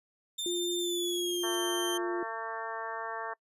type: tone with pitch glide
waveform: sawtooth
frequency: 3597 to 3150 Hz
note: A7 to G7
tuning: +37 to +8 cents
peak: -30 dBFS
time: 0.38-1.98 s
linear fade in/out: 10 ms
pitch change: -229 cents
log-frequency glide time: 0.78-1.47 s
type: tone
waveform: sine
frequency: 350.8 Hz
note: F4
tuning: 8 cents sharp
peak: -31 dBFS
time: 0.46-2.23 s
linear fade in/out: 2 ms
type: harmonic tone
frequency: 225.2 Hz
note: A3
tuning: 40 cents sharp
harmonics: 2 / 3 / 4 / 5 / 6 / 7 / 8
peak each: -43 / -42 / -40 / -40 / -46 / -44 / -44 dBFS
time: 1.43-3.34 s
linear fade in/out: 10 ms
type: noise with exponential growth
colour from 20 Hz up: blue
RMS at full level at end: -48 dBFS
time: 1.44-1.55 s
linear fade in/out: 0 ms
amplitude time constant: 22 ms
effects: noise-tail reverb RT60 0.1 s tail -24 dB re dry + resampled to 32000 Hz